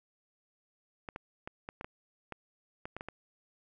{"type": "clicks", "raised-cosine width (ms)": 0.5, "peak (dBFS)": -25, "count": 11, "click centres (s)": [1.088, 1.161, 1.475, 1.689, 1.811, 1.845, 2.323, 2.855, 2.966, 3.009, 3.086], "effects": []}